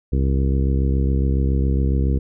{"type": "harmonic tone", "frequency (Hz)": 67.2, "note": "C2", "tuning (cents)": 47, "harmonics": [1, 2, 3, 4, 5, 6, 7], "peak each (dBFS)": [-17, -23, -27, -29, -31, -33, -34], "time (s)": [0.12, 2.19], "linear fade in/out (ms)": 10, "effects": []}